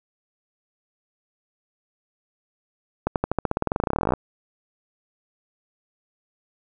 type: accelerating click train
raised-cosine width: 1 ms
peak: -7 dBFS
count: 27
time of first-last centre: 3.07-4.137 s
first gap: 88 ms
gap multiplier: 0.93
effects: none